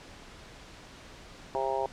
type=harmonic tone; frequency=133.7 Hz; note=C3; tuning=38 cents sharp; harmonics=3 / 4 / 5 / 6 / 7; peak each=-34 / -34 / -34 / -34 / -34 dBFS; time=1.55-1.86 s; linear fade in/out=0 ms; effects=pink hiss -49 dBFS RMS until 1.92 s + low-pass 6000 Hz 12 dB/octave